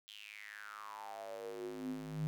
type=tone with high-pass filter sweep; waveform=square; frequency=52.3 Hz; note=G#1; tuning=13 cents sharp; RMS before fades=-45 dBFS; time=0.08-2.27 s; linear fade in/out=0 ms; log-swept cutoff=3300 to 150 Hz; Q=7.7; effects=none